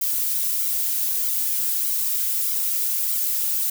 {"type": "noise with flanger", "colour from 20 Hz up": "violet", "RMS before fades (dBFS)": -23, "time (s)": [0.01, 3.7], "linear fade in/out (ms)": 5, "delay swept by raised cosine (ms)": [1.1, 4.9], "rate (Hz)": 1.6, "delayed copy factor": -1, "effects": []}